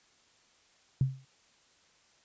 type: tone with exponential decay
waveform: sine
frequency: 132.8 Hz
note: C3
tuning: 26 cents sharp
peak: -20 dBFS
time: 1.01-1.25 s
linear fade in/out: 2 ms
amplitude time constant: 52 ms
effects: white hiss -65 dBFS RMS until 2.24 s + resampled to 16000 Hz